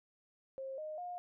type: tone with pitch steps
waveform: sine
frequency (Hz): 534 / 617 / 712.8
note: C5 / D#5 / F5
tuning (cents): +35 / -15 / +35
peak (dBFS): -40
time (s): 0.58-1.18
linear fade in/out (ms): 0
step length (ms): 200
effects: none